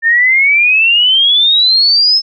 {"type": "exponential sweep", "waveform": "sine", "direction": "up", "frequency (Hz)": [1791, 5274], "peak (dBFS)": -6, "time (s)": [0.02, 2.22], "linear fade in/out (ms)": 50, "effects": []}